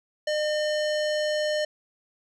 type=tone with low-pass filter; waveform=square; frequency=606 Hz; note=D#5; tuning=46 cents flat; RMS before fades=-26 dBFS; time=0.27-1.65 s; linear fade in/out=5 ms; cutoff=5500 Hz; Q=1.4; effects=none